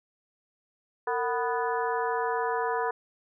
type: harmonic tone with a mistuned harmonic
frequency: 246.9 Hz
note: B3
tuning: in tune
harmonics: 2 / 3 / 4 / 5 / 6 / 7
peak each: -30 / -33 / -30 / -38 / -37 / -38 dBFS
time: 1.07-2.91 s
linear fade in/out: 5 ms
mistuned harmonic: 2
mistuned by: -130 cents
effects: none